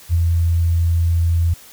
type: tone with ADSR envelope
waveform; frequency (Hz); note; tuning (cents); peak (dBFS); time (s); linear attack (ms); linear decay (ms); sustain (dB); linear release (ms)
sine; 84.3; E2; +39; -11; 0.09-1.54; 46; 31; -2; 8
effects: white hiss -43 dBFS RMS until 1.72 s